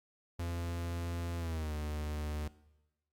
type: tone with pitch glide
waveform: 45% pulse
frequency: 85.6 to 75.38 Hz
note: F2 to D2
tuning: -34 to +46 cents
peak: -35 dBFS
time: 0.39-2.48 s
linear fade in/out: 5 ms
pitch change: -220 cents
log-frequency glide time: 1.38-1.73 s
effects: noise-tail reverb RT60 1.0 s tail -19 dB re dry + Opus 48 kbps